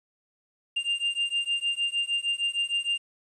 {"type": "beating tone pair", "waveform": "triangle", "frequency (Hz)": [2794, 2800.5], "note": ["F7", "F7"], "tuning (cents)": [0, 4], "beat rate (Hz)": 6.5, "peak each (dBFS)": -27, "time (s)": [0.76, 2.98], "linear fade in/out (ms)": 10, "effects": ["resampled to 24000 Hz", "10-bit"]}